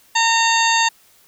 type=harmonic tone; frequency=915 Hz; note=A#5; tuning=32 cents flat; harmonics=1 / 2 / 3 / 4 / 5 / 7 / 8; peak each=-17 / -20 / -22 / -23 / -24 / -25 / -26 dBFS; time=0.15-0.89 s; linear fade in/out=10 ms; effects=white hiss -53 dBFS RMS until 1.27 s